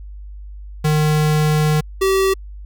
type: tone pair in turn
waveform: square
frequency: 152.7 / 384.8 Hz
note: D#3 / G4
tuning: -32 / -32 cents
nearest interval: octave + major third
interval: 1600 cents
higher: second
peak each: -14 dBFS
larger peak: neither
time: 0.84-1.81 / 2.01-2.34 s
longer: first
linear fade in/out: 10 ms
effects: added 50 Hz sine -31 dBFS peak until 2.65 s